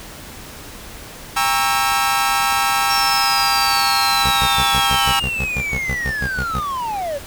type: chord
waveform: sawtooth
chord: G diminished seventh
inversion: none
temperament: equal with one note detuned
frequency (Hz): 800.9 / 932.3 / 1108.7 / 1318.5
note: G5 / Bb5 / Db6 / Fb6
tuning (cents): +37 / 0 / 0 / 0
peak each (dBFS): -16 / -19 / -21 / -16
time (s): 1.36-5.2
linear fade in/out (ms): 10
type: linear sweep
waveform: triangle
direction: down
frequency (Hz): 5520 to 538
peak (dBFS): -19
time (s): 2.89-7.19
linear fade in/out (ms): 20
type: tone bursts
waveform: 20% pulse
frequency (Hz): 64.9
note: C2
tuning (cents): -13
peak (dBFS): -16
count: 15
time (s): 4.24-6.603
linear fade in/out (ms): 10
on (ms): 67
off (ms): 97
effects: pink hiss -36 dBFS RMS until 7.26 s